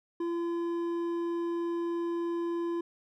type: tone with hard clipping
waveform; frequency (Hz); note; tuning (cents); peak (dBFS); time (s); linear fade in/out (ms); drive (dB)
triangle; 340.4; F4; -44; -31; 0.2-2.81; 5; 10
effects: none